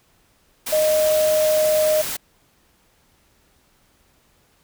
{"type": "tone in noise", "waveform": "sine", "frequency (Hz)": 618, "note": "D#5", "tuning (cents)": -12, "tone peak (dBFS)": -15, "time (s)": [0.72, 2.02], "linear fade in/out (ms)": 10, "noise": "white", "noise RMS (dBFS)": -27, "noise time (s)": [0.66, 2.17], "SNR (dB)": 9, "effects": ["pink hiss -60 dBFS RMS until 4.63 s"]}